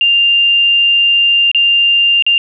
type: tone with dropouts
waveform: sine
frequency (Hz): 2794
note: F7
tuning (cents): 0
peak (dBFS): -7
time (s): 0.01-2.38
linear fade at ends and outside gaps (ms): 1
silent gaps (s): 1.515-1.547 / 2.224-2.265
effects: none